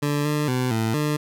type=tone with pitch steps; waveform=20% pulse; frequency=145.8 / 149.3 / 126.9 / 111.9 / 149.9 Hz; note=D3 / D3 / B2 / A2 / D3; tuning=-12 / +29 / +47 / +30 / +36 cents; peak=-16 dBFS; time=0.02-1.17 s; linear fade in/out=10 ms; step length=230 ms; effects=none